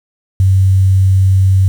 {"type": "tone with quantisation", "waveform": "sine", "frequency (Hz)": 95.3, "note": "G2", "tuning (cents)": -48, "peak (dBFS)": -6, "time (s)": [0.4, 1.68], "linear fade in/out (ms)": 0, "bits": 6, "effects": []}